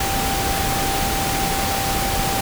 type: tone in noise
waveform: sine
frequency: 784 Hz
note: G5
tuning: in tune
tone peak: -24 dBFS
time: 0-2.41 s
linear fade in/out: 5 ms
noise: pink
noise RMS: -22 dBFS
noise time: 0-2.41 s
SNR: -5 dB
effects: none